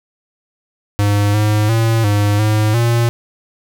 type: tone with pitch steps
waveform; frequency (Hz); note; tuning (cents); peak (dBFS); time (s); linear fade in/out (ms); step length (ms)
square; 102.4 / 106 / 113.6 / 102.9 / 107.3 / 117.6; G#2 / G#2 / A#2 / G#2 / A2 / A#2; -24 / +36 / -44 / -16 / -43 / +16; -12; 0.99-3.09; 0; 350
effects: none